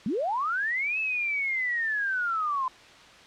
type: linear two-way sweep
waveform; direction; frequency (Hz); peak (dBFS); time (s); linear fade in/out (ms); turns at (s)
sine; up then down; 177.3 to 2627 to 1010; -25; 0.06-2.68; 2; 0.99
effects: white hiss -50 dBFS RMS until 3.26 s + low-pass 4000 Hz 12 dB/octave